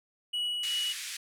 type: tone with tremolo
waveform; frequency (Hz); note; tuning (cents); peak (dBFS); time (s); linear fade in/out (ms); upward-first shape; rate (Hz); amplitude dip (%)
triangle; 2928; F#7; -19; -27; 0.33-0.93; 10; sine; 2.7; 25
type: band-pass noise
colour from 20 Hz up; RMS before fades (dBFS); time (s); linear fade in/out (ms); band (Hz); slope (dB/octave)
pink; -39; 0.63-1.17; 5; 2000 to 11000; 24
effects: none